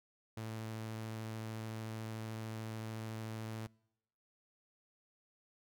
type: tone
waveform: sawtooth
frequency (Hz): 110.8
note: A2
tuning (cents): +13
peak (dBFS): -37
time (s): 0.37-3.67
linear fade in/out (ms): 5
effects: noise-tail reverb RT60 0.9 s tail -26 dB re dry